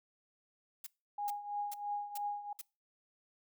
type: noise bursts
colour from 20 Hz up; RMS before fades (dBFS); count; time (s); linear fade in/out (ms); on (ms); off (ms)
blue; -44; 5; 0.84-2.615; 5; 27; 410
type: tone with tremolo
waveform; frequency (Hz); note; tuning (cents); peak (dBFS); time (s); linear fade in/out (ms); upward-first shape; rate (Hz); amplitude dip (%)
sine; 822; G#5; -18; -33; 1.18-2.53; 5; triangle; 3; 80
effects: noise-tail reverb RT60 0.3 s tail -24 dB re dry